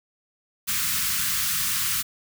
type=band-stop noise; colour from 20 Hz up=white; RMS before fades=-25 dBFS; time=0.67-2.03 s; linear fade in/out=20 ms; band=230 to 1100 Hz; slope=48 dB/octave; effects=none